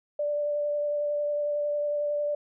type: tone with vibrato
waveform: sine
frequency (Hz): 587.3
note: D5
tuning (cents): 0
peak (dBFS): -25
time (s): 0.19-2.35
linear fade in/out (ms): 5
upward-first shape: sine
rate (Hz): 11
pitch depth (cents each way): 11
effects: none